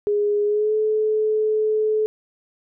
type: tone with pitch glide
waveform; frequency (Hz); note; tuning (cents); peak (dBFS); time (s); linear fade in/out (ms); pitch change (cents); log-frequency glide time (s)
sine; 413.6 to 431.2; G#4 to A4; -7 to -35; -17; 0.07-2.06; 0; +72; 0.45-0.74
effects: none